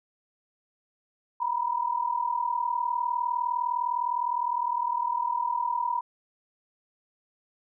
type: tone pair together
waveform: sine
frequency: 948.1 / 987.8 Hz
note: A#5 / B5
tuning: +29 / 0 cents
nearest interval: minor second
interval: 71 cents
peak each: -28 dBFS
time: 1.4-6.01 s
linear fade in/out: 10 ms
effects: none